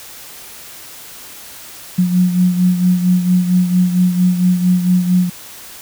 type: beating tone pair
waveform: sine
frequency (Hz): 179.9 / 184.3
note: F#3 / F#3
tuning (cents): -48 / -7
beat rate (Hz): 4.4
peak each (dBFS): -11 / -18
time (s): 1.98-5.3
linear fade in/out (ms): 10
effects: white hiss -35 dBFS RMS until 5.81 s